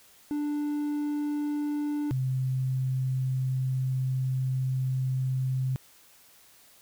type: tone pair in turn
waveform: triangle / sine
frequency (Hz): 294.6 / 130.32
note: D4 / C3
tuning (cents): +6 / -7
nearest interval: octave + major second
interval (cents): 1413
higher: first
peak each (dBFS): -25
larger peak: neither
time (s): 0.31-2.11 / 2.11-5.76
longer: second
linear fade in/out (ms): 0
effects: white hiss -57 dBFS RMS until 6.81 s